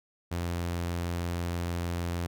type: tone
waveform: sawtooth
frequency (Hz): 86.4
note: F2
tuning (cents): -18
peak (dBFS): -26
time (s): 0.31-2.27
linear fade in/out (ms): 10
effects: none